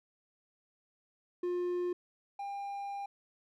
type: tone pair in turn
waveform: triangle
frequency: 355.2 / 800.4 Hz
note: F4 / G5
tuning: +29 / +36 cents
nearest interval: octave + major second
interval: 1407 cents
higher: second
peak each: -29 / -35 dBFS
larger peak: first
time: 1.43-1.93 / 2.39-3.06 s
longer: second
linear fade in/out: 5 ms
effects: none